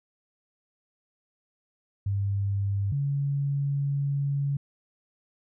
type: tone pair in turn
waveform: sine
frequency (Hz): 99.5 / 140.71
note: G2 / C#3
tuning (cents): +26 / +26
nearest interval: tritone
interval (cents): 600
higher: second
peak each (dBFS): -24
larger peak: neither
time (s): 2.06-2.92 / 2.92-4.57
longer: second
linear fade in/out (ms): 5
effects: none